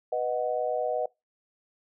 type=chord; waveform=sine; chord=B major; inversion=none; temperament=equal; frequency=493.9 / 622.3 / 740 Hz; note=B4 / D#5 / F#5; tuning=0 / 0 / 0 cents; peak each=-30 / -29 / -31 dBFS; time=0.12-1.06 s; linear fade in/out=5 ms; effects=noise-tail reverb RT60 0.2 s tail -23 dB re dry